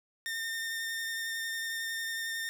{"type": "tone with vibrato", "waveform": "sawtooth", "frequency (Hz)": 1817, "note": "A#6", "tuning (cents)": -45, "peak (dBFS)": -30, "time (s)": [0.26, 2.49], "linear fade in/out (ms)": 0, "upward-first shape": "sine", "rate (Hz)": 11, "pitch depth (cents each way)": 13, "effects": []}